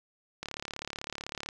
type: click train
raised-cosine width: 0.2 ms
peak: -19 dBFS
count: 39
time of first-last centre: 0.43-1.488 s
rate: 35.9 Hz
effects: none